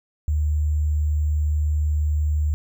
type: tone with sample-and-hold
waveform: sine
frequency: 75.5 Hz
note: D2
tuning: 48 cents sharp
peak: -18 dBFS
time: 0.28-2.54 s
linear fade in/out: 0 ms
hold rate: 7350 Hz
effects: none